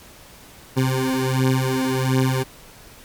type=beating tone pair; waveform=20% pulse; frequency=130 / 131.4 Hz; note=C3 / C3; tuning=-11 / +8 cents; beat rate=1.4 Hz; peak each=-16 dBFS; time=0.76-2.44 s; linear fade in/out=20 ms; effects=pink hiss -45 dBFS RMS until 3.04 s + MP3 96 kbps